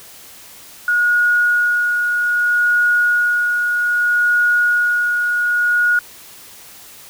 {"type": "tone with tremolo", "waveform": "sine", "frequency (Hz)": 1446, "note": "F#6", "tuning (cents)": -40, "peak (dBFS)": -11, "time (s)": [0.88, 5.99], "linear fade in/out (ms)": 2, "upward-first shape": "sine", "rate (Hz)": 0.63, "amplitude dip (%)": 35, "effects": ["white hiss -40 dBFS RMS until 7.09 s"]}